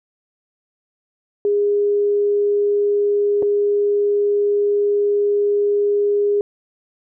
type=tone with dropouts; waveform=sine; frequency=409.5 Hz; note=G#4; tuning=24 cents flat; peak=-14 dBFS; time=1.45-6.41 s; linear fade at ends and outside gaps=1 ms; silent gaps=3.424-3.428 s; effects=none